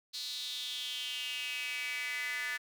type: tone with high-pass filter sweep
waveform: square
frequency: 134.5 Hz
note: C3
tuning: 48 cents sharp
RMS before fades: -38 dBFS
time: 0.13-2.58 s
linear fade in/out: 20 ms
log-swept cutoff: 4200 to 1800 Hz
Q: 6
effects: none